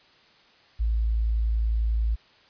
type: tone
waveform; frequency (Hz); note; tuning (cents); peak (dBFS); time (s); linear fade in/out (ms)
sine; 55.5; A1; +16; -21; 0.79-2.16; 20
effects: white hiss -57 dBFS RMS until 2.49 s + resampled to 11025 Hz